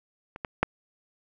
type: clicks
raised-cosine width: 0.5 ms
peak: -24 / -16 / -6 dBFS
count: 3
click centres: 0.361 / 0.448 / 0.63 s
effects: none